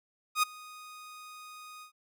sawtooth tone with ADSR envelope, 1242 Hz, D#6, 3 cents flat, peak -18 dBFS, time 0.35-1.92 s, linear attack 78 ms, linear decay 11 ms, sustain -24 dB, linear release 98 ms, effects none

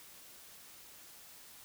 silence, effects white hiss -55 dBFS RMS until 1.64 s

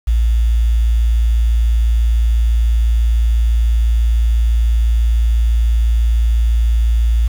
sine tone with quantisation, 57 Hz, A#1, 38 cents flat, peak -10 dBFS, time 0.07-7.28 s, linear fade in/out 10 ms, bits 6, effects none

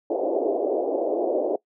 pink band-pass noise, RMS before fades -24 dBFS, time 0.1-1.56 s, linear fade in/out 5 ms, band 320 to 690 Hz, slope 48 dB/octave, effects noise-tail reverb RT60 0.1 s tail -21 dB re dry

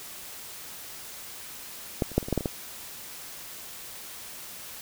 clicks, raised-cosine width 2 ms, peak -10 / -27 / -7 / -24 / -21 / -11 / -11 / -21 / -13 dBFS, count 9, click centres 2.022 / 2.117 / 2.18 / 2.228 / 2.285 / 2.327 / 2.377 / 2.408 / 2.458 s, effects white hiss -42 dBFS RMS until 4.81 s

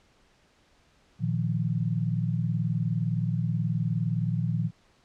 sine chord, Bb suspended fourth, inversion none, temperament equal, 116.54 / 155.56 / 174.61 Hz, Bb2 / Eb3 / F3, 0 / 0 / 0 cents, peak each -28 / -29 / -30 dBFS, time 1.19-4.71 s, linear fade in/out 50 ms, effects pink hiss -63 dBFS RMS until 5.04 s + low-pass 6000 Hz 12 dB/octave

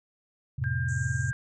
sine chord, F major, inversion none, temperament equal, 87.31 / 110 / 130.81 Hz, F2 / A2 / C3, 0 / 0 / 0 cents, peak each -33 / -31 / -29 dBFS, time 0.58-1.32 s, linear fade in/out 10 ms
sine tone, 1600 Hz, G6, 35 cents sharp, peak -33 dBFS, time 0.64-1.33 s, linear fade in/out 0 ms
white band-pass noise, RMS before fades -46 dBFS, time 0.88-1.31 s, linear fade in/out 10 ms, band 6300 to 7800 Hz, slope 96 dB/octave
effects none

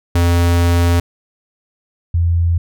square / sine tone pair in turn, 86.2 / 85.01 Hz, F2 / F2, -22 / -46 cents, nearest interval unison, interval 24 cents, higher first, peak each -11 dBFS, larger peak neither, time 0.15-1 / 2.14-2.58 s, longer first, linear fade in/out 5 ms, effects none

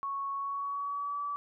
sine tone with pitch glide, 1107 to 1151.3 Hz, C#6 to D6, -3 to -35 cents, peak -32 dBFS, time 0.03-1.36 s, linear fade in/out 0 ms, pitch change +68 cents, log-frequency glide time 0.34-1.21 s, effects none

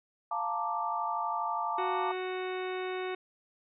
sine chord, Bb major seventh, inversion second, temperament equal, 698.5 / 880 / 932.3 / 1174.7 Hz, F5 / A5 / Bb5 / D6, 0 / 0 / 0 / 0 cents, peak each -37 / -34 / -38 / -34 dBFS, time 0.31-2.12 s, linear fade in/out 5 ms
harmonic tone, 370 Hz, F#4, in tune, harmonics 1 / 2 / 3 / 4 / 5 / 6 / 7 / 8 / 10, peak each -34 / -41 / -44 / -45 / -48 / -45 / -49 / -53 / -50 dBFS, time 1.78-3.15 s, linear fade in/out 5 ms
effects none

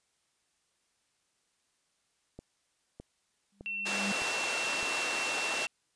click train, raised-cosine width 2 ms, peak -31 dBFS, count 5, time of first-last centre 2.39-4.829 s, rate 1.64 Hz
sine tone with exponential growth, 200 Hz, G3, 35 cents sharp, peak -30 dBFS, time 3.52-4.12 s, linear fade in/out 5 ms, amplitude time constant 130 ms
sine tone, 2705 Hz, E7, 44 cents sharp, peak -33 dBFS, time 3.66-5.67 s, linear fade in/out 0 ms
pink band-pass noise, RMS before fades -35 dBFS, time 3.85-5.67 s, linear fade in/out 20 ms, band 510 to 8700 Hz, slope 12 dB/octave
effects white hiss -75 dBFS RMS until 5.95 s + resampled to 22050 Hz

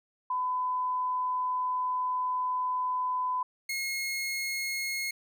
sine / sawtooth tone pair in turn, 1006 / 2160 Hz, B5 / C#7, +32 / -45 cents, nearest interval octave + minor second, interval 1323 cents, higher second, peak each -27 dBFS, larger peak neither, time 0.3-3.43 / 3.69-5.11 s, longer first, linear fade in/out 5 ms, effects none

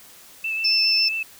sine tone with vibrato, 2637 Hz, E7, in tune, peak -23 dBFS, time 0.44-1.23 s, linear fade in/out 5 ms, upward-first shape sine, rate 7.3 Hz, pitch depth 21 cents each way
sine tone, 5300 Hz, E8, 9 cents sharp, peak -17 dBFS, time 0.64-1.09 s, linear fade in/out 10 ms
effects white hiss -47 dBFS RMS until 1.39 s

